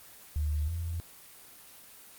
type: tone pair in turn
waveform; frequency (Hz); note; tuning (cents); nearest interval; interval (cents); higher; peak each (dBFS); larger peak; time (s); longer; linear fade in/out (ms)
sine; 75 / 83.77; D2 / E2; +37 / +28; major second; 191; second; -27 / -31; first; 0.36-0.68 / 0.68-1; neither; 0
effects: white hiss -52 dBFS RMS until 2.18 s + Opus 24 kbps